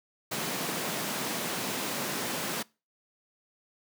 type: high-pass noise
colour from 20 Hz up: pink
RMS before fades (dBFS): -33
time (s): 0.31-2.63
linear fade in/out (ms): 10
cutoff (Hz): 160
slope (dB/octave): 24
effects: noise-tail reverb RT60 0.3 s tail -24 dB re dry